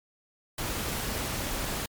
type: noise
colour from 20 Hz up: pink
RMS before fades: -32 dBFS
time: 0.58-1.86 s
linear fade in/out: 5 ms
effects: MP3 96 kbps